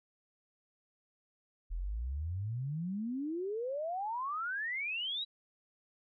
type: exponential sweep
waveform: sine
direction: up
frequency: 39.45 to 3944 Hz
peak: -34 dBFS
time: 1.7-5.25 s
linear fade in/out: 20 ms
effects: none